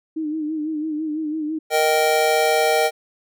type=tone with vibrato; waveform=sine; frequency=308.9 Hz; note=D#4; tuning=12 cents flat; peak=-22 dBFS; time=0.16-1.59 s; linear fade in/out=10 ms; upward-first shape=sine; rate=6 Hz; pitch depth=59 cents each way
type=chord; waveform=square; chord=Eb major; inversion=second; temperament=just; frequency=466.7 / 622.3 / 777.8 Hz; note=Bb4 / Eb5 / G5; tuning=+2 / 0 / -14 cents; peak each=-21 dBFS; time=1.7-2.91 s; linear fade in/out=50 ms
effects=none